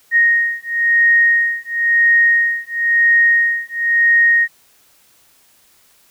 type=beating tone pair; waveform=sine; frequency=1864.7 / 1865.68 Hz; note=A#6 / A#6; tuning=0 / +1 cents; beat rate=0.98 Hz; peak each=-14 / -14 dBFS; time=0.11-4.48 s; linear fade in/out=50 ms; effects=white hiss -53 dBFS RMS until 6.1 s